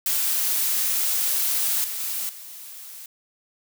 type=noise with level steps; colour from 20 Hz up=blue; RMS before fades=-23 / -30 / -28 / -40 dBFS; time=0.06-3.06 s; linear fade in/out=2 ms; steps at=1.84 / 2 / 2.29 s; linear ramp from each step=2 ms; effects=none